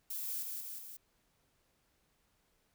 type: noise with echo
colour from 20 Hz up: violet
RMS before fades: -40 dBFS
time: 0.1-0.43 s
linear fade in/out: 5 ms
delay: 180 ms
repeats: 3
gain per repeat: -3 dB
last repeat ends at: 0.97 s
effects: pink hiss -75 dBFS RMS until 2.74 s